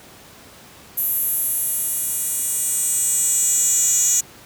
10% pulse tone with high-pass filter sweep, 482.8 Hz, B4, 39 cents flat, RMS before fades -20 dBFS, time 0.97-4.21 s, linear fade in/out 10 ms, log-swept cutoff 12000 to 6700 Hz, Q 5, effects pink hiss -44 dBFS RMS until 4.45 s + high-pass 80 Hz 12 dB/octave

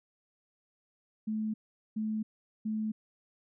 sine tone bursts, 216.7 Hz, A3, 26 cents flat, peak -30 dBFS, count 3, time 1.27-2.92 s, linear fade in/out 10 ms, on 270 ms, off 420 ms, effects none

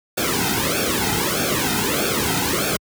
pink noise with flanger, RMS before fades -21 dBFS, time 0.17-2.77 s, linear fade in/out 10 ms, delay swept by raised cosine 1 to 1.79 ms, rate 1.6 Hz, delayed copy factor -1, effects high-pass 60 Hz 12 dB/octave

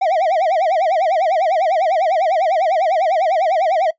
triangle tone with vibrato, 698.5 Hz, F5, in tune, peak -11 dBFS, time 0.01-3.91 s, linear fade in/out 10 ms, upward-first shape sine, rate 10 Hz, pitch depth 210 cents each way, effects noise-tail reverb RT60 0.1 s tail -20 dB re dry + resampled to 16000 Hz

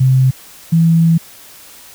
sine tone pair in turn, 130.81 / 165.15 Hz, C3 / E3, 0 / +4 cents, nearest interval major third, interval 404 cents, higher second, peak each -7 dBFS, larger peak neither, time 0-0.31 / 0.72-1.18 s, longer second, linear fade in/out 10 ms, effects white hiss -39 dBFS RMS until 1.94 s

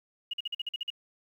sine tone bursts, 2875 Hz, F7, 50 cents sharp, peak -30 dBFS, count 9, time 0.31-0.903 s, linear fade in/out 5 ms, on 25 ms, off 46 ms, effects 10-bit

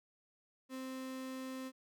35% pulse tone, 261.1 Hz, C4, 3 cents flat, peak -40 dBFS, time 0.69-1.72 s, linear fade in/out 50 ms, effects none

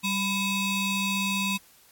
30% pulse ring-modulated tone, 1195 Hz, D6, 30 cents sharp, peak -19 dBFS, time 0.03-1.58 s, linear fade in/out 20 ms, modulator 1390 Hz, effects white hiss -57 dBFS RMS until 1.91 s + AAC 64 kbps

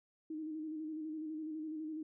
sine tone with vibrato, 311.8 Hz, D#4, 4 cents sharp, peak -39 dBFS, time 0.3-2.03 s, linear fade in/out 5 ms, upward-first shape square, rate 12 Hz, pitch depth 35 cents each way, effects none

